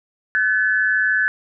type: tone pair together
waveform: sine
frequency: 1513.4 / 1720 Hz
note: F#6 / A6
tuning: +39 / -40 cents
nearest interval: major second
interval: 221 cents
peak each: -18 / -18 dBFS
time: 0.35-1.28 s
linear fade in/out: 0 ms
effects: none